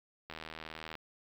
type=click train; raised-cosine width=0.3 ms; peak=-27 dBFS; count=53; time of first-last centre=0.3-0.953 s; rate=79.6 Hz; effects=9-bit